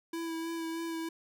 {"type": "tone with vibrato", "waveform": "square", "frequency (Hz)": 329.6, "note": "E4", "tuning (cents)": 0, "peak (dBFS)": -35, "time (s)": [0.13, 1.09], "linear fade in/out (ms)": 5, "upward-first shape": "sine", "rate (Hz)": 3.2, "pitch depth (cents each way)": 18, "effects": []}